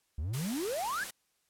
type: exponential sweep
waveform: triangle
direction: up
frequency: 66.8 to 1737 Hz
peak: -30 dBFS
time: 0.18-1.04 s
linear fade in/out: 5 ms
type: noise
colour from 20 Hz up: white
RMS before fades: -41 dBFS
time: 0.33-1.11 s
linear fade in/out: 10 ms
effects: white hiss -75 dBFS RMS until 1.49 s + low-pass 12000 Hz 12 dB/octave